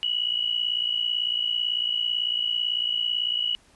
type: tone pair together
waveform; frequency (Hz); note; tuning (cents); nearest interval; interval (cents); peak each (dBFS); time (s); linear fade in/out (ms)
sine; 2902 / 2960; F#7 / F#7; -34 / 0; unison; 34; -26; 0.03-3.55; 0
effects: pink hiss -58 dBFS RMS until 3.75 s + resampled to 24000 Hz